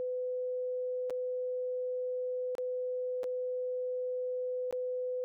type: tone with dropouts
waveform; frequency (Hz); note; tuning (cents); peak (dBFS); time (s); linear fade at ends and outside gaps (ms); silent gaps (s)
sine; 503; B4; +32; -32; 0-5.24; 0; 1.098-1.105 / 2.552-2.582 / 3.233-3.241 / 4.71-4.726
effects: none